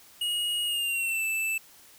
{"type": "tone with pitch glide", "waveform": "square", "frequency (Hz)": [2881, 2642], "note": ["F#7", "E7"], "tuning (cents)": [-47, 3], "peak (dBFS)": -27, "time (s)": [0.21, 1.58], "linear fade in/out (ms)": 5, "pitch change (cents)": -150, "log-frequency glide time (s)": [0.65, 1.24], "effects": ["white hiss -54 dBFS RMS until 1.98 s"]}